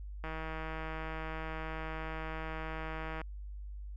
click train, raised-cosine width 0.5 ms, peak -26 dBFS, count 474, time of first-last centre 0.24-3.215 s, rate 159 Hz, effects added 50 Hz sine -41 dBFS peak until 3.96 s

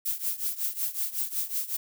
violet noise with tremolo, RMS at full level -27 dBFS, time 0.05-1.77 s, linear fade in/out 10 ms, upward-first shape triangle, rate 5.4 Hz, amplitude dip 90%, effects none

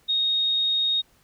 sine tone, 3729 Hz, A#7, in tune, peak -20 dBFS, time 0.08-1.02 s, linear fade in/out 20 ms, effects pink hiss -61 dBFS RMS until 1.23 s

